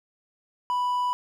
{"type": "tone", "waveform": "triangle", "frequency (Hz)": 987.8, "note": "B5", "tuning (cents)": 0, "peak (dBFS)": -21, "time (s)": [0.7, 1.13], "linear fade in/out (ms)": 0, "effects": []}